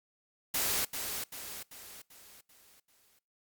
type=noise with echo; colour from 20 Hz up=white; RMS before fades=-31 dBFS; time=0.54-0.85 s; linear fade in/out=5 ms; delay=390 ms; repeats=6; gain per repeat=-6 dB; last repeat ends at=3.19 s; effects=noise-tail reverb RT60 0.4 s tail -24 dB re dry + Opus 48 kbps